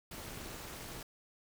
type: noise with amplitude modulation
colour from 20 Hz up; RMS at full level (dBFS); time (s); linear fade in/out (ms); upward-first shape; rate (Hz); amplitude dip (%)
pink; -42; 0.11-1.03; 5; sine; 300; 85
effects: none